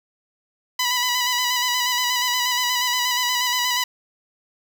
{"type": "tone with vibrato", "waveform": "10% pulse", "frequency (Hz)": 987.8, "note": "B5", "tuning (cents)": 0, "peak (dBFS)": -11, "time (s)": [0.79, 3.84], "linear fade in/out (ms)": 5, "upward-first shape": "square", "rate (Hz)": 8.4, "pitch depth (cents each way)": 27, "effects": []}